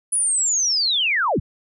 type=linear sweep; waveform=sine; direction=down; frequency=10040 to 47.58 Hz; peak=-17 dBFS; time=0.12-1.4 s; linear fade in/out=10 ms; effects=none